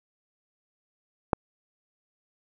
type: click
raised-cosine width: 1 ms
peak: -6 dBFS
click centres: 1.332 s
effects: none